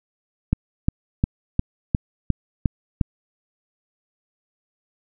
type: click train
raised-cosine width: 5 ms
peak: -5 dBFS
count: 8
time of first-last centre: 0.53-3.012 s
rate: 2.82 Hz
effects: none